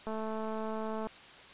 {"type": "click train", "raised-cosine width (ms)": 1, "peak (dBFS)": -25, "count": 220, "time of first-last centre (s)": [0.07, 1.07], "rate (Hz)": 219, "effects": ["white hiss -52 dBFS RMS until 1.53 s", "resampled to 8000 Hz"]}